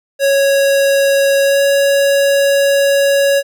square tone with pitch glide, 553 to 557.8 Hz, C#5 to C#5, -4 to +11 cents, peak -10 dBFS, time 0.19-3.43 s, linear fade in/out 50 ms, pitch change +15 cents, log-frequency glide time 1.42-1.62 s, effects none

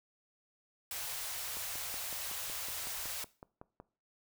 white band-stop noise, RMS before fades -40 dBFS, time 0.91-3.24 s, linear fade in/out 2 ms, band 120 to 510 Hz, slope 24 dB/octave
click train, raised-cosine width 1 ms, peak -34 dBFS, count 13, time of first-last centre 1.57-3.8 s, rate 5.38 Hz
effects noise-tail reverb RT60 0.4 s tail -20 dB re dry

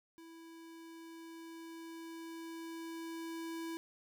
square tone with level ramp, 329.6 Hz, E4, in tune, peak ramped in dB -53 to -40 dBFS, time 0.18-3.77 s, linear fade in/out 0 ms, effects none

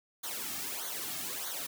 white noise with flanger, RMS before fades -38 dBFS, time 0.23-1.67 s, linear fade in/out 10 ms, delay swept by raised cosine 0.38 to 2.08 ms, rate 1.6 Hz, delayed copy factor -0.85, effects none

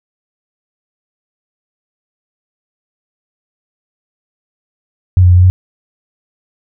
sine tone with pitch steps, 91.7 / 89.7 / 89.1 / 90.3 / 92 Hz, F#2 / F2 / F2 / F#2 / F#2, -15 / +47 / +35 / -42 / -9 cents, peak -3 dBFS, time 5.17-5.5 s, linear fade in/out 0 ms, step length 66 ms, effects none

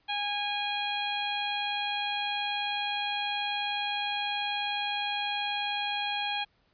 harmonic tone, 821 Hz, G#5, 20 cents flat, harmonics 1 / 2 / 3 / 4 / 5, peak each -33 / -39 / -35 / -34 / -41 dBFS, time 0.08-6.45 s, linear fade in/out 20 ms, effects pink hiss -69 dBFS RMS until 6.73 s + resampled to 11025 Hz

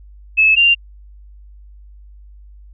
sine tone pair in turn, 2600 / 2783 Hz, E7 / F7, -24 / -7 cents, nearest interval minor second, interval 117 cents, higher second, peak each -8 dBFS, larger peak neither, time 0.37-0.56 / 0.56-0.75 s, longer neither, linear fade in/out 20 ms, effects added 50 Hz sine -38 dBFS peak until 2.73 s

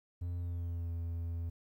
triangle tone with pitch glide, 87.31 to 84.38 Hz, F2 to E2, 0 to +41 cents, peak -33 dBFS, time 0.21-1.5 s, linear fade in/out 10 ms, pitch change -59 cents, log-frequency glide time 0.37-0.92 s, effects 12-bit

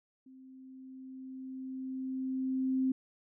sine tone with level ramp, 261.6 Hz, C4, in tune, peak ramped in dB -52 to -26 dBFS, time 0.26-2.92 s, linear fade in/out 5 ms, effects none

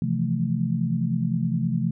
sine chord, F major seventh, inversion second, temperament equal, 130.81 / 164.81 / 174.61 / 220 Hz, C3 / E3 / F3 / A3, 0 / 0 / 0 / 0 cents, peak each -27 dBFS, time 0.02-1.91 s, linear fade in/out 2 ms, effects none

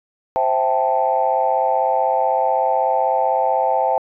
sine chord, A minor seventh, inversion first, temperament equal, 523.3 / 659.3 / 784 / 880 Hz, C5 / E5 / G5 / A5, 0 / 0 / 0 / 0 cents, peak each -21 / -21 / -19 / -20 dBFS, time 0.36-3.98 s, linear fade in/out 0 ms, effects tanh soft clip ceiling -5 dBFS

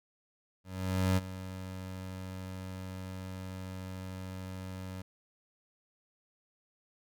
25% pulse tone with ADSR envelope, 93.5 Hz, F#2, 19 cents sharp, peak -21 dBFS, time 0.64-5.02 s, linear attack 530 ms, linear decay 29 ms, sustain -15 dB, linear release 6 ms, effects none

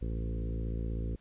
harmonic tone with a mistuned harmonic, 56.2 Hz, A1, 37 cents sharp, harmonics 1 / 2 / 3 / 4 / 5 / 6 / 7 / 8 / 9, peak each -33 / -39 / -43 / -45 / -47 / -49 / -50 / -51 / -52 dBFS, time 0.01-1.16 s, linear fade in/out 10 ms, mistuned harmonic 2, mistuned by -19 cents, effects pink hiss -67 dBFS RMS until 1.2 s + resampled to 8000 Hz

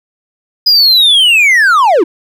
triangle linear sweep, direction down, 5000 to 290 Hz, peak -3 dBFS, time 0.66-2.04 s, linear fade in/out 10 ms, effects none

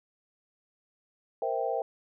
sine chord, C dominant seventh, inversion third, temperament equal, 466.2 / 523.3 / 659.3 / 784 Hz, Bb4 / C5 / E5 / G5, 0 / 0 / 0 / 0 cents, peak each -33 dBFS, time 1.42-1.82 s, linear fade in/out 2 ms, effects none

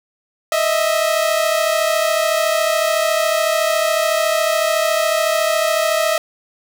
sawtooth tone pair together, 622.3 / 656.2 Hz, D#5 / E5, 0 / -8 cents, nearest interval minor second, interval 92 cents, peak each -14 dBFS, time 0.52-6.18 s, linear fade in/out 2 ms, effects none

